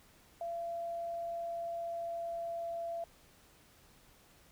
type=tone with pitch glide; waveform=sine; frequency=680 to 676.1 Hz; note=F5 to E5; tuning=-46 to +44 cents; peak=-36 dBFS; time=0.41-3.04 s; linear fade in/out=2 ms; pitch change=-10 cents; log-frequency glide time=1.39-2.87 s; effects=pink hiss -63 dBFS RMS until 4.51 s